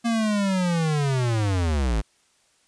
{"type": "linear sweep", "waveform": "square", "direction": "down", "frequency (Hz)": [235.9, 49.31], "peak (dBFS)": -21, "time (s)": [0.04, 2.02], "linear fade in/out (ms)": 20, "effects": ["white hiss -63 dBFS RMS until 2.67 s", "resampled to 22050 Hz"]}